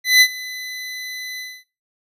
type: tone with ADSR envelope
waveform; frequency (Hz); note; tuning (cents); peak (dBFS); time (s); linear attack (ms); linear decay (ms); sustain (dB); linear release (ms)
25% pulse; 2008; B6; +28; -4; 0.04-1.64; 170; 63; -21; 250
effects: noise-tail reverb RT60 0.3 s tail -19 dB re dry + resampled to 32000 Hz